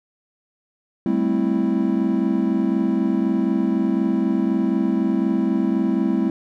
triangle chord, A minor seventh, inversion third, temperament equal, 196 / 220 / 261.6 / 329.6 Hz, G3 / A3 / C4 / E4, 0 / 0 / 0 / 0 cents, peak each -21 dBFS, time 1.06-6.3 s, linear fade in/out 2 ms, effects none

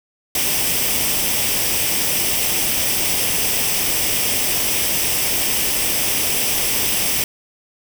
white noise with comb filter, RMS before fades -19 dBFS, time 0.35-7.24 s, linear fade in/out 2 ms, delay 0.36 ms, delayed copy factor +0.55, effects none

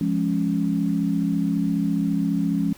sine chord, Db major, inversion first, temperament just, 173.24 / 207.9 / 277.2 Hz, F3 / Ab3 / Db4, -14 / +2 / 0 cents, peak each -24 dBFS, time 0.01-2.73 s, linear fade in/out 2 ms, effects pink hiss -48 dBFS RMS until 2.77 s

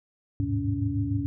sine tone cluster, 77.6 / 101.2 / 107.9 / 129 / 282.5 Hz, D#2 / G#2 / A2 / C3 / C#4, -4 / -44 / -33 / -24 / +33 cents, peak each -35 / -29 / -30 / -35 / -29 dBFS, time 0.4-1.26 s, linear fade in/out 0 ms, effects none

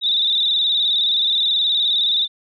sine tone with vibrato, 3685 Hz, A#7, 21 cents flat, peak -15 dBFS, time 0.01-2.28 s, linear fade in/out 50 ms, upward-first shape square, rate 19 Hz, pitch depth 56 cents each way, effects none

